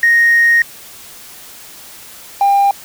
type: tone pair in turn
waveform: triangle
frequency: 1864.7 / 798.6 Hz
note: A#6 / G5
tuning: 0 / +32 cents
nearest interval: octave + minor third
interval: 1468 cents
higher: first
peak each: -4 / -5 dBFS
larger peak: first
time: 0.03-0.62 / 2.41-2.71 s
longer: first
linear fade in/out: 2 ms
effects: tanh soft clip ceiling -4 dBFS + white hiss -36 dBFS RMS until 2.84 s